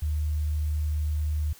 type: tone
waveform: sine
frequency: 75.8 Hz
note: D#2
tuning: 45 cents flat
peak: -24 dBFS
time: 0.02-1.53 s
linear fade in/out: 5 ms
effects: white hiss -52 dBFS RMS until 1.59 s